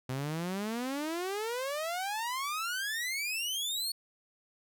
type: exponential sweep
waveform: sawtooth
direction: up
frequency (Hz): 125.8 to 4435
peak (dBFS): -29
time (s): 0.09-3.92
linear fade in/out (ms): 5
effects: none